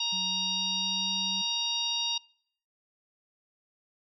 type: harmonic tone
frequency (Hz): 937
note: A#5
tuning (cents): +9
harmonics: 1 / 3 / 4 / 5 / 6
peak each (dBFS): -41 / -33 / -30 / -37 / -38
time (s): 0-2.18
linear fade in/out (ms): 5
type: tone with pitch glide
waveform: sine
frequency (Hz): 185 to 190.31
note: F#3 to F#3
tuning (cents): 0 to +49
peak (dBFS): -40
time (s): 0.12-1.42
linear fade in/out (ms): 10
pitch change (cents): +49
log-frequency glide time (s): 0.25-1.05
effects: noise-tail reverb RT60 0.6 s tail -24 dB re dry